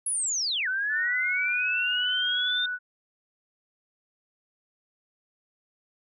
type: linear two-way sweep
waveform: sine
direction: down then up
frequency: 10650 to 1480 to 3646 Hz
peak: -25 dBFS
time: 0.06-2.66 s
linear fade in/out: 5 ms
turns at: 0.68 s
type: tone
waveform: sine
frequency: 1480 Hz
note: F#6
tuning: in tune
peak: -28 dBFS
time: 0.89-2.79 s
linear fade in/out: 50 ms
effects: none